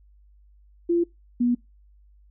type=tone pair in turn; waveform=sine; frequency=342.9 / 242.5 Hz; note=F4 / B3; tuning=-32 / -31 cents; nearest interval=tritone; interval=599 cents; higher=first; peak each=-18 dBFS; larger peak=neither; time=0.89-1.04 / 1.4-1.55 s; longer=neither; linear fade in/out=10 ms; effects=noise-tail reverb RT60 0.2 s tail -23 dB re dry + added 50 Hz sine -52 dBFS peak until 2.3 s